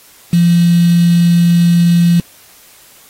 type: tone with quantisation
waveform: sine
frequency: 171.7 Hz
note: F3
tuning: 29 cents flat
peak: -6 dBFS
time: 0.33-2.2 s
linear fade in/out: 2 ms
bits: 4
effects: white hiss -43 dBFS RMS until 3.09 s + AAC 48 kbps